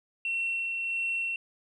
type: tone with tremolo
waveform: sine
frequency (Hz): 2716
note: F7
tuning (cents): -49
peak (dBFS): -26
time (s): 0.25-1.36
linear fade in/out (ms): 2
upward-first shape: sine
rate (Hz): 1.5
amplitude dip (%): 30
effects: tanh soft clip ceiling -23 dBFS